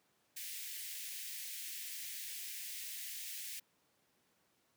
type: high-pass noise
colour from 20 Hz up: white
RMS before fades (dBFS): -45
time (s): 0.36-3.6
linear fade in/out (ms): 10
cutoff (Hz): 1800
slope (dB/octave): 48
effects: pink hiss -75 dBFS RMS until 4.76 s + high-pass 150 Hz 12 dB/octave

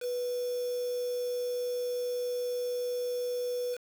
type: tone with quantisation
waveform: sine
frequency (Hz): 491.6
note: B4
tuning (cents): -8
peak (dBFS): -30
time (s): 0-3.78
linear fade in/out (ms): 50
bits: 7
effects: none

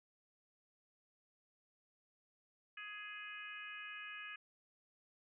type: harmonic tone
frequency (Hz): 417.5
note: G#4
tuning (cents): +9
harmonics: 3 / 4 / 5 / 6 / 7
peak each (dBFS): -55 / -50 / -56 / -50 / -56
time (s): 2.77-4.36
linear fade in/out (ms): 5
effects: none

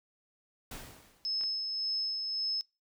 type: noise with exponential decay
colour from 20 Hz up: pink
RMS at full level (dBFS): -42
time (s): 0.71-1.5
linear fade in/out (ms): 5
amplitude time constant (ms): 170
type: tone with tremolo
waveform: sine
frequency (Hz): 5200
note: E8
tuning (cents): -24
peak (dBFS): -30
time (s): 1.25-2.61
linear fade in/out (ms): 0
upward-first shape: sine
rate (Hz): 1.8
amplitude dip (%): 35
type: clicks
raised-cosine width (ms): 0.3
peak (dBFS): -33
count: 2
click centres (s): 1.411 / 1.436
effects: noise-tail reverb RT60 0.3 s tail -24 dB re dry

